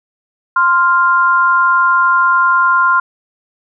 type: tone pair together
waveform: sine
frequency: 1046.5 / 1396.9 Hz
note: C6 / F6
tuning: 0 / 0 cents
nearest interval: perfect fourth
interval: 500 cents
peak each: -11 dBFS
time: 0.56-3 s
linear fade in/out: 5 ms
effects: none